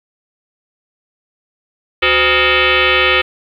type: tone with frequency modulation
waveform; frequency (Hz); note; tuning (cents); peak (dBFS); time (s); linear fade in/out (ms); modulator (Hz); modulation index
sine; 370; F#4; 0; -9; 2.02-3.22; 10; 442; 6.7
effects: 8-bit